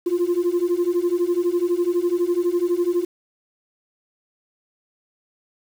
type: beating tone pair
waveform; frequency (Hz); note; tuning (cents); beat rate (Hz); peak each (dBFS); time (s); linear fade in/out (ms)
sine; 343.9 / 355.9; F4 / F4; -27 / +33; 12; -20 / -19; 0.06-3.05; 10
effects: tanh soft clip ceiling -14 dBFS + 7-bit